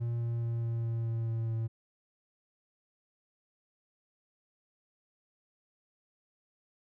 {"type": "tone with pitch steps", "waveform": "triangle", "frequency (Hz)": [117.8, 117.12, 116.45, 115.78, 115.11, 114.45, 113.79, 113.13], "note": ["A#2", "A#2", "A#2", "A#2", "A#2", "A#2", "A#2", "A2"], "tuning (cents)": [19, 9, -1, -11, -21, -31, -41, 49], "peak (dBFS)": -28, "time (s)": [0, 1.68], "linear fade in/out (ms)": 20, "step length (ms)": 210, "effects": []}